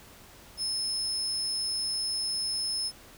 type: tone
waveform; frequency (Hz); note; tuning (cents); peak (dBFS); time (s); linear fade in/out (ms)
35% pulse; 5210; E8; -21; -26; 0.57-2.92; 50
effects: pink hiss -52 dBFS RMS until 3.17 s